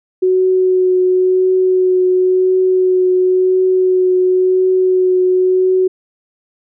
sine tone with vibrato, 370 Hz, F#4, in tune, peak -9 dBFS, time 0.22-5.88 s, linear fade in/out 10 ms, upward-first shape triangle, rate 0.95 Hz, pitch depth 14 cents each way, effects none

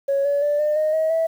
sine tone with pitch steps, 554.4 / 569.7 / 585.3 / 601.4 / 618 / 635 / 652.5 Hz, C#5 / C#5 / D5 / D5 / D#5 / D#5 / E5, 0 / +47 / -6 / +41 / -12 / +35 / -18 cents, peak -16 dBFS, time 0.08-1.27 s, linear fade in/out 10 ms, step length 170 ms, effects tanh soft clip ceiling -13 dBFS + 8-bit

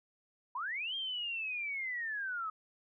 sine linear two-way sweep, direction up then down, 925 to 3221 to 1253 Hz, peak -35 dBFS, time 0.55-2.5 s, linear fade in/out 5 ms, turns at 0.95 s, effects none

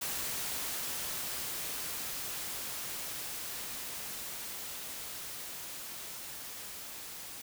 white noise with level ramp, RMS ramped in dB -36 to -45 dBFS, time 0.01-7.42 s, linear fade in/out 10 ms, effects none

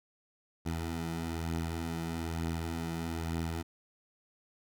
15% pulse beating tone pair, 82.41 / 83.51 Hz, E2 / E2, 0 / +23 cents, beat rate 1.1 Hz, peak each -28 / -35 dBFS, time 0.65-3.63 s, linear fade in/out 20 ms, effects none

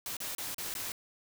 white noise with dropouts, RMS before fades -38 dBFS, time 0.06-0.92 s, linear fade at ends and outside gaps 1 ms, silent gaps 0.168-0.203 / 0.35-0.382 / 0.545-0.582 / 0.74-0.751 s, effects none

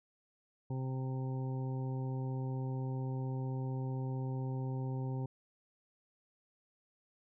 harmonic tone, 130.81 Hz, C3, in tune, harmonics 1 / 2 / 3 / 4 / 6 / 7, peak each -35 / -44 / -47 / -51 / -53 / -53 dBFS, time 0.7-5.26 s, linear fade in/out 5 ms, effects none

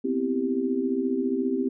sine chord, C major seventh, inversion third, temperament equal, 246.9 / 261.6 / 329.6 / 392 Hz, B3 / C4 / E4 / G4, 0 / 0 / 0 / 0 cents, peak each -31 / -26 / -32 / -28 dBFS, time 0.04-1.69 s, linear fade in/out 10 ms, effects none

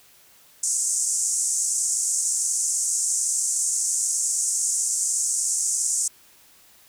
white band-pass noise, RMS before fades -24 dBFS, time 0.63-6.08 s, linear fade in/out 5 ms, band 6300 to 8800 Hz, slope 48 dB/octave, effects white hiss -54 dBFS RMS until 6.88 s

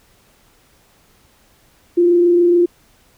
sine tone with frequency modulation, 348.4 Hz, F4, 4 cents flat, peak -9 dBFS, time 1.97-2.66 s, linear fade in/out 10 ms, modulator 27 Hz, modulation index 0.24, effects pink hiss -54 dBFS RMS until 3.17 s

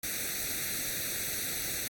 white noise with comb filter, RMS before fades -34 dBFS, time 0.03-1.88 s, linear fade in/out 5 ms, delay 0.49 ms, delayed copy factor +0.85, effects AAC 64 kbps

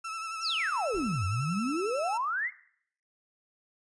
35% pulse tone with vibrato, 1318.5 Hz, E6, in tune, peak -33 dBFS, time 0.04-2.18 s, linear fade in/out 10 ms, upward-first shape sine, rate 11 Hz, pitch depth 36 cents each way
sine exponential two-way sweep, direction down then up, 6050 to 88.5 to 2218 Hz, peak -28 dBFS, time 0.41-2.51 s, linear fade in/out 50 ms, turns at 1.25 s
brown noise with exponential decay, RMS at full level -45 dBFS, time 0.94-1.77 s, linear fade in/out 0 ms, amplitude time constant 180 ms
effects noise-tail reverb RT60 0.6 s tail -17 dB re dry + resampled to 22050 Hz

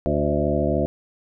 harmonic tone with a mistuned harmonic, 73.42 Hz, D2, in tune, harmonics 1 / 2 / 3 / 4 / 5 / 7 / 8 / 9, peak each -27 / -27 / -27 / -27 / -27 / -27 / -27 / -27 dBFS, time 0.06-0.86 s, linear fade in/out 0 ms, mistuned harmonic 8, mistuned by +29 cents, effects none

